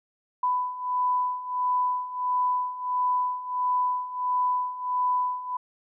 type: beating tone pair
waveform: sine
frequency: 996 / 997.5 Hz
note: B5 / B5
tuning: +14 / +17 cents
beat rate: 1.5 Hz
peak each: -29 / -25 dBFS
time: 0.43-5.57 s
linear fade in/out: 5 ms
effects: none